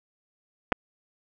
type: clicks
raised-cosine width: 0.5 ms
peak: -7 dBFS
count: 2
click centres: 0.721 / 0.725 s
effects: none